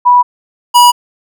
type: tone pair in turn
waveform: sine / square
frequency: 981 / 970.9 Hz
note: B5 / B5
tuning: -12 / -30 cents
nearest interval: unison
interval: 18 cents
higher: first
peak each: -3 dBFS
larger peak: neither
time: 0.05-0.23 / 0.74-0.92 s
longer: neither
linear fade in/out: 20 ms
effects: none